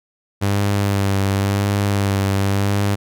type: tone with vibrato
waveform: sawtooth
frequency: 99.5 Hz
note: G2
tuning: 26 cents sharp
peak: -12 dBFS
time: 0.41-2.96 s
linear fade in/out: 20 ms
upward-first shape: sine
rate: 0.93 Hz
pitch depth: 27 cents each way
effects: none